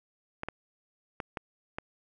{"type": "clicks", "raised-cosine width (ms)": 0.5, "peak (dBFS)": -19, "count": 5, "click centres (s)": [0.434, 0.486, 1.202, 1.372, 1.785], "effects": []}